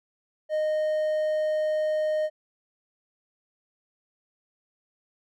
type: tone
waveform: triangle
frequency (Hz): 617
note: D#5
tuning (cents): -15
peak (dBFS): -21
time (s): 0.49-2.3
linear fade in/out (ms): 50
effects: none